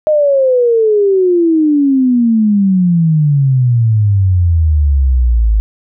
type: exponential sweep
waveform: sine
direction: down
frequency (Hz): 622.3 to 51.91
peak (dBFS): -7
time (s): 0.07-5.6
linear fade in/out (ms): 0
effects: none